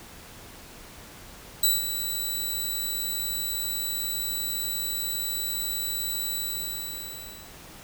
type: tone with ADSR envelope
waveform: 10% pulse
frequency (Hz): 3951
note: B7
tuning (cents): 0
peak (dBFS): -10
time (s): 1.63-7.55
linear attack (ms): 5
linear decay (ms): 180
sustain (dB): -10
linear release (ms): 1200
effects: pink hiss -46 dBFS RMS until 7.83 s